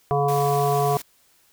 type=harmonic tone; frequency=142.1 Hz; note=C#3; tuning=43 cents sharp; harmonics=1 / 3 / 5 / 7 / 8; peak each=-24 / -23 / -22 / -29 / -30 dBFS; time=0.11-0.97 s; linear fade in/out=0 ms
type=noise; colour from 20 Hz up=white; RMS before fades=-36 dBFS; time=0.28-1.02 s; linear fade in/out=5 ms
effects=white hiss -60 dBFS RMS until 1.52 s